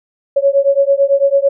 sine beating tone pair, 551 / 560 Hz, C#5 / C#5, -11 / +18 cents, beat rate 9 Hz, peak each -12 dBFS, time 0.36-1.49 s, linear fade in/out 10 ms, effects none

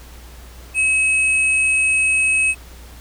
sine tone pair together, 2565 / 8618 Hz, E7 / C#9, -48 / -50 cents, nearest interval octave + major sixth, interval 2098 cents, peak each -14 / -23 dBFS, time 0.74-2.55 s, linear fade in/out 50 ms, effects added 60 Hz sine -38 dBFS peak until 3 s + pink hiss -44 dBFS RMS until 3 s

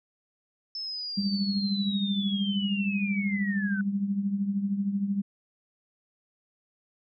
sine linear sweep, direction down, 5274 to 1480 Hz, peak -32 dBFS, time 0.75-3.81 s, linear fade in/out 2 ms
sine tone with tremolo, 199.4 Hz, G3, 30 cents sharp, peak -22 dBFS, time 1.17-5.22 s, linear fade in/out 10 ms, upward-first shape triangle, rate 13 Hz, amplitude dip 70%
effects none

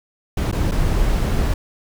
brown noise with dropouts, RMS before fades -18 dBFS, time 0.37-1.54 s, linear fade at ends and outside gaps 5 ms, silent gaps 0.515-0.525 / 0.713-0.718 s, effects none

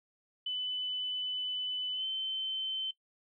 sine tone with pitch glide, 3003 to 3080 Hz, F#7 to G7, +25 to -31 cents, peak -32 dBFS, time 0.46-2.91 s, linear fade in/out 5 ms, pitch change +44 cents, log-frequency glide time 1.94-2.05 s, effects noise-tail reverb RT60 0.1 s tail -19 dB re dry

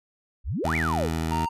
sine exponential two-way sweep, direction up then down, 43.65 to 2390 to 362.8 Hz, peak -25 dBFS, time 0.44-1.1 s, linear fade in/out 50 ms, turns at 0.76 s
15% pulse tone with vibrato, 80.8 Hz, E2, 34 cents flat, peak -19 dBFS, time 0.64-1.46 s, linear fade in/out 10 ms, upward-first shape sine, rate 14 Hz, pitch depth 16 cents each way
triangle tone, 925 Hz, A#5, 14 cents flat, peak -24 dBFS, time 1.31-1.49 s, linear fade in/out 10 ms
effects resampled to 32000 Hz

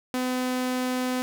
sawtooth tone, 253.3 Hz, B3, 44 cents sharp, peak -21 dBFS, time 0.14-1.22 s, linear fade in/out 0 ms, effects none

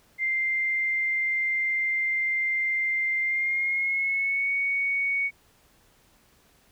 sine tone with pitch glide, 2093 to 2230 Hz, C7 to C#7, 0 to +10 cents, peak -23 dBFS, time 0.18-5.31 s, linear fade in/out 50 ms, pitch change +110 cents, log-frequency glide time 3.21-4.51 s, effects pink hiss -61 dBFS RMS until 6.71 s

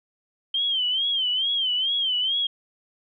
sine tone with vibrato, 3136 Hz, G7, in tune, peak -21 dBFS, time 0.54-2.47 s, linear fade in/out 5 ms, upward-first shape sine, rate 2.3 Hz, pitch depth 110 cents each way, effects none

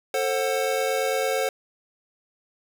square chord, F# diminished, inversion first, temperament just, 444 / 532.8 / 740 Hz, A4 / C5 / F#5, +16 / +31 / 0 cents, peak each -28 / -26 / -30 dBFS, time 0.14-1.49 s, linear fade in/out 2 ms, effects none

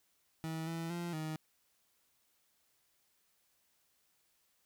30% pulse tone with pitch steps, 160.8 / 165.2 / 172.5 / 156.5 Hz, E3 / E3 / F3 / D#3, -43 / +4 / -21 / +10 cents, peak -35 dBFS, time 0.44-1.36 s, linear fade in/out 0 ms, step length 230 ms, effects white hiss -75 dBFS RMS until 4.65 s

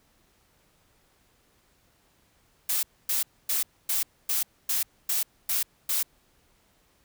blue noise bursts, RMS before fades -26 dBFS, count 9, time 2.69-6.03 s, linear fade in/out 5 ms, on 140 ms, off 260 ms, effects pink hiss -65 dBFS RMS until 7.04 s

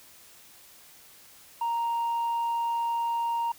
sine tone with tanh clipping, 932.3 Hz, A#5, in tune, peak -26 dBFS, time 1.61-3.52 s, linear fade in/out 5 ms, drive 1 dB, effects white hiss -53 dBFS RMS until 3.58 s

